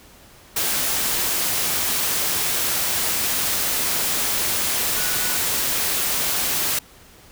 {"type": "tone in noise", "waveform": "sine", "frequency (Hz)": 1472, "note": "F#6", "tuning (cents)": -9, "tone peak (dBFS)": -33, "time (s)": [4.96, 5.37], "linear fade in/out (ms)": 5, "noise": "white", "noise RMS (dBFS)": -22, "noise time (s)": [0.56, 6.79], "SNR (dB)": -14, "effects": ["pink hiss -48 dBFS RMS until 7.31 s"]}